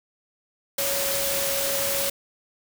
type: tone in noise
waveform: sine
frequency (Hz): 554.4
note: C#5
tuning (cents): 0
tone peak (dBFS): -29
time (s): 0.78-2.1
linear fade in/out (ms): 5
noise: white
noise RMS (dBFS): -26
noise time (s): 0.78-2.1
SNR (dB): -6
effects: none